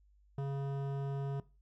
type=tone with hard clipping; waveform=sine; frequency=138.59 Hz; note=C#3; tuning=in tune; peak=-36 dBFS; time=0.38-1.4 s; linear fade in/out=2 ms; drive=14 dB; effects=noise-tail reverb RT60 0.3 s tail -19 dB re dry + added 50 Hz sine -63 dBFS peak until 1.61 s